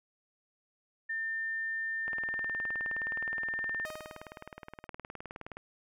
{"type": "tone", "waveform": "sine", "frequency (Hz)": 1800, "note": "A6", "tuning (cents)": 39, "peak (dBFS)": -32, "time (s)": [1.09, 3.86], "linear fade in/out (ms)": 10}
{"type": "click train", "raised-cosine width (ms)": 0.5, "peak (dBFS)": -27, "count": 68, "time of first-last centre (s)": [2.08, 5.57], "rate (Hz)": 19.2}
{"type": "tone with exponential decay", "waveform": "sawtooth", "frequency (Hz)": 622, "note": "D#5", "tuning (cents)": -1, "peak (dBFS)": -35, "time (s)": [3.85, 4.87], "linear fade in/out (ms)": 5, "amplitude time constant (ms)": 220}
{"effects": []}